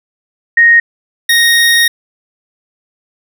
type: tone pair in turn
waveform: sine / 25% pulse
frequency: 1864.7 / 1864.7 Hz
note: A#6 / A#6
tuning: 0 / 0 cents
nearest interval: unison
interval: 0 cents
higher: neither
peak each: -3 dBFS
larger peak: neither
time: 0.57-0.8 / 1.29-1.88 s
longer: second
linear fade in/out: 5 ms
effects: none